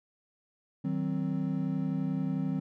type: chord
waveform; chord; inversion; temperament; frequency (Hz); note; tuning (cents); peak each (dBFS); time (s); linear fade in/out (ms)
triangle; C diminished; first; just; 156.98 / 188.37 / 261.6; Eb3 / Gb3 / C4; +16 / +31 / 0; -31; 0.84-2.6; 10
effects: none